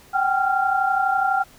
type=tone cluster; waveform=sine; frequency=762 / 794 / 1386 Hz; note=G5 / G5 / F6; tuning=-49 / +22 / -14 cents; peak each=-22 dBFS; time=0.13-1.44 s; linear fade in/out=20 ms; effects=pink hiss -50 dBFS RMS until 1.58 s